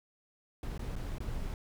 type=noise with dropouts; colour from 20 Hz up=brown; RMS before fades=-37 dBFS; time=0.63-1.54 s; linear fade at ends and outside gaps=1 ms; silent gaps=0.778-0.793 / 0.955-0.963 / 1.183-1.204 s; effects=none